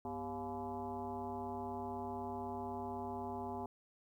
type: tone with frequency modulation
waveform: sine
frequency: 550 Hz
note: C#5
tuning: 14 cents flat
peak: -39 dBFS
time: 0.05-3.66 s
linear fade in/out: 2 ms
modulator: 152 Hz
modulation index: 2.7
effects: 12-bit